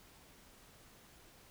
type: silence
effects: pink hiss -61 dBFS RMS until 1.5 s